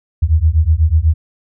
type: beating tone pair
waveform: sine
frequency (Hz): 75.6 / 83.7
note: D#2 / E2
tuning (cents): -49 / +27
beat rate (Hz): 8.1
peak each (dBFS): -12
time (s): 0.22-1.14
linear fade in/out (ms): 10
effects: none